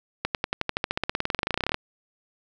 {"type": "accelerating click train", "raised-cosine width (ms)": 0.3, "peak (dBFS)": -8, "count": 29, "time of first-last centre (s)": [0.25, 1.744], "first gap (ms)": 98, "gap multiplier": 0.95, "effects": []}